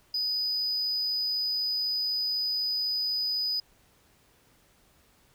sine tone, 4978 Hz, D#8, in tune, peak -24 dBFS, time 0.14-3.6 s, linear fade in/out 5 ms, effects tanh soft clip ceiling -25 dBFS + pink hiss -63 dBFS RMS until 5.34 s

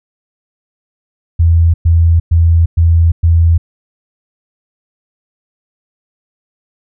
sine tone bursts, 83.4 Hz, E2, 21 cents sharp, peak -5 dBFS, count 5, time 1.39-3.58 s, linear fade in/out 10 ms, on 350 ms, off 110 ms, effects none

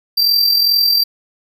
square tone with amplitude modulation, 4699 Hz, D8, in tune, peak -9 dBFS, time 0.17-1.04 s, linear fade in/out 10 ms, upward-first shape sine, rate 42.4 Hz, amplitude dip 50%, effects none

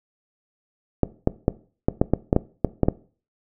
clicks, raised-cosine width 2 ms, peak -3 dBFS, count 11, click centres 1.033 / 1.274 / 1.481 / 1.885 / 2.015 / 2.136 / 2.329 / 2.364 / 2.647 / 2.833 / 2.885 s, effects noise-tail reverb RT60 0.4 s tail -19 dB re dry

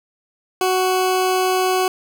20% pulse tone, 371.4 Hz, F#4, 7 cents sharp, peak -11 dBFS, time 0.61-1.88 s, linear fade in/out 2 ms, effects none

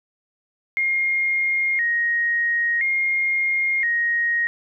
sine tone with vibrato, 2000 Hz, B6, 21 cents sharp, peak -18 dBFS, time 0.77-4.47 s, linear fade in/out 0 ms, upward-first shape square, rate 0.49 Hz, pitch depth 110 cents each way, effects none

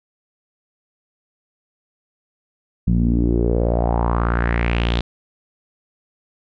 sawtooth tone with low-pass filter sweep, 58.27 Hz, A#1, in tune, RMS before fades -18 dBFS, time 2.87-5.01 s, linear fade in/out 5 ms, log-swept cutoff 180 to 3800 Hz, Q 4, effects none

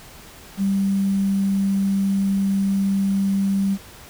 sine tone with quantisation, 196 Hz, G3, in tune, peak -17 dBFS, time 0.57-3.78 s, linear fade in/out 50 ms, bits 7, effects pink hiss -43 dBFS RMS until 4.09 s

